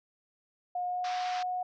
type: tone with pitch glide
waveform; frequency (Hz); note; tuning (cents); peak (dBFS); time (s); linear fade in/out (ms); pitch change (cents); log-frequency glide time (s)
sine; 718 to 728.9; F5 to F#5; +48 to -26; -30; 0.75-1.63; 5; +26; 0.87-1.1
type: band-pass noise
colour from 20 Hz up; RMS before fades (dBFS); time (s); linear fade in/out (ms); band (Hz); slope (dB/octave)
pink; -42; 1.04-1.43; 5; 940 to 5700; 48
effects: none